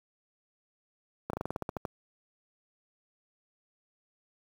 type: slowing click train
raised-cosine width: 1 ms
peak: -19 dBFS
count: 11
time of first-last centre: 1.3-1.852 s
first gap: 33 ms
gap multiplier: 1.11
effects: high-pass 60 Hz 12 dB/octave + 8-bit